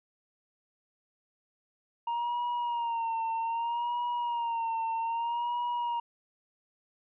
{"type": "tone with vibrato", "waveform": "triangle", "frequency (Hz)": 934, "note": "A#5", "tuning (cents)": 3, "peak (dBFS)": -27, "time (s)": [2.07, 6], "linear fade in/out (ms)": 5, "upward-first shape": "sine", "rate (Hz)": 0.63, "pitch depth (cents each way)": 55, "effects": ["resampled to 8000 Hz"]}